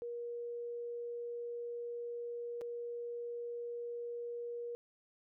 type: tone with dropouts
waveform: sine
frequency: 475.4 Hz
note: A#4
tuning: 34 cents sharp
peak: -39 dBFS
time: 0.02-4.75 s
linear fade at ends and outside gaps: 0 ms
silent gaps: 2.611-2.616 s
effects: none